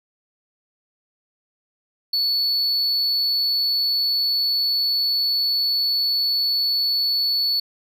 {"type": "tone", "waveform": "triangle", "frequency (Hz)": 4435, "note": "C#8", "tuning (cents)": 0, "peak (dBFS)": -17, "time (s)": [2.13, 7.6], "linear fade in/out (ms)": 5, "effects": []}